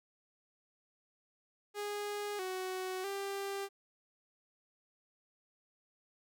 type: tone with pitch steps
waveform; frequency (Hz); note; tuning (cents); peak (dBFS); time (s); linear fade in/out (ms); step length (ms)
sawtooth; 412.5 / 372.5 / 395.5; G#4 / F#4 / G4; -12 / +12 / +15; -33; 1.74-3.69; 50; 650
effects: none